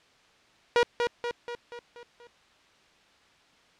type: tone with echo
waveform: sawtooth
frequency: 478.1 Hz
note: A#4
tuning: 44 cents sharp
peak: -15 dBFS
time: 0.76-0.83 s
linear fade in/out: 0 ms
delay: 240 ms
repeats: 6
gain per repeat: -5 dB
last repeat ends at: 2.27 s
effects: white hiss -60 dBFS RMS until 3.79 s + low-pass 4000 Hz 12 dB/octave